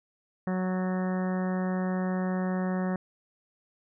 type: harmonic tone with a mistuned harmonic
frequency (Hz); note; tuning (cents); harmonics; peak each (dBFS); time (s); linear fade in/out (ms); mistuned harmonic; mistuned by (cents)
185; F#3; 0; 1 / 2 / 3 / 4 / 5 / 6 / 7 / 8 / 9 / 10; -27 / -37 / -37 / -40 / -45 / -44 / -47 / -48 / -48 / -45; 0.47-2.96; 2; 10; -24
effects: none